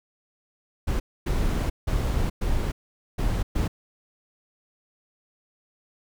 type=noise bursts at uneven times; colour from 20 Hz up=brown; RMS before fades=-24 dBFS; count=6; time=0.87-1 / 1.26-1.7 / 1.87-2.3 / 2.41-2.72 / 3.18-3.43 / 3.55-3.68 s; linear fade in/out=10 ms; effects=none